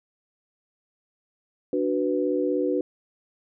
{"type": "chord", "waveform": "sine", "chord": "B minor", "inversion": "first", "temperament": "equal", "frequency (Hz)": [293.7, 370, 493.9], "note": ["D4", "F#4", "B4"], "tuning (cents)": [0, 0, 0], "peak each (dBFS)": -26, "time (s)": [1.73, 2.81], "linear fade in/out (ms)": 2, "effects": []}